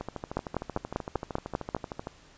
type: two click trains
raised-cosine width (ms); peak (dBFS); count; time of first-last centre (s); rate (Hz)
1; -13 / -20; 8 / 28; 0.37-1.748 / 0.01-2.071; 5.08 / 13.1
effects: pink hiss -56 dBFS RMS until 2.37 s + resampled to 16000 Hz